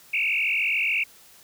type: tone with frequency modulation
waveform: sine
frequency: 2489 Hz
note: D#7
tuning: in tune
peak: -21 dBFS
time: 0.13-1.04 s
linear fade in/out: 10 ms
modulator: 46.9 Hz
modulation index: 5.9
effects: white hiss -52 dBFS RMS until 1.43 s